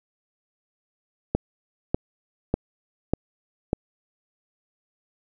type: click train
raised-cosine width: 2 ms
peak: -7 dBFS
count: 5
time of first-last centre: 1.35-3.731 s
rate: 1.68 Hz
effects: none